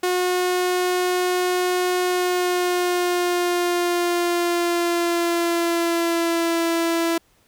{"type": "tone with pitch glide", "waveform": "sawtooth", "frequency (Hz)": [362, 333.9], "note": ["F#4", "E4"], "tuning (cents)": [-38, 22], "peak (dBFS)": -15, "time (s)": [0.03, 7.18], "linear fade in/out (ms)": 5, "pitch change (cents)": -140, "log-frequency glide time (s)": [2.03, 6.66], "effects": ["pink hiss -60 dBFS RMS until 7.47 s"]}